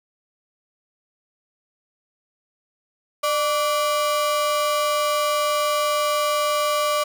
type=ring-modulated tone; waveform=45% pulse; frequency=880 Hz; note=A5; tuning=in tune; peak=-16 dBFS; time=3.23-7.04 s; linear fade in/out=10 ms; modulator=281 Hz; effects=none